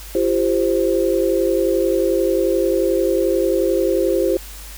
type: chord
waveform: sine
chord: F suspended second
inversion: none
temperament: equal with one note detuned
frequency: 340.7 / 392 / 523.3 Hz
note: F4 / G4 / C5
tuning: -43 / 0 / 0 cents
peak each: -19 dBFS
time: 0.15-4.37 s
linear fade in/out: 2 ms
effects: added 50 Hz sine -35 dBFS peak until 4.77 s + white hiss -38 dBFS RMS until 4.77 s